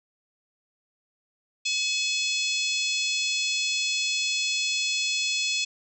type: harmonic tone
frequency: 854 Hz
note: G#5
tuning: 48 cents sharp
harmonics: 3 / 4 / 5 / 6 / 7 / 8 / 9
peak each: -28 / -30 / -32 / -34 / -35 / -36 / -37 dBFS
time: 1.65-5.65 s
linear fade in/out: 10 ms
effects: none